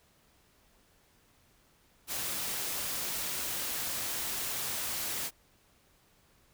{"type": "noise", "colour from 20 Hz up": "white", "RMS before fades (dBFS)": -35, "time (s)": [2.07, 5.31], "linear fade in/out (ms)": 50, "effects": ["pink hiss -66 dBFS RMS until 6.53 s"]}